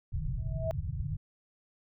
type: low-pass noise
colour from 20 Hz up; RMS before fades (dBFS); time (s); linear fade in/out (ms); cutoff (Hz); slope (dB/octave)
white; -34; 0.12-1.17; 10; 160; 96
type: tone with exponential growth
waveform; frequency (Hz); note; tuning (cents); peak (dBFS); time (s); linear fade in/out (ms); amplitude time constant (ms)
sine; 646; E5; -35; -27; 0.38-0.71; 0; 71
effects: none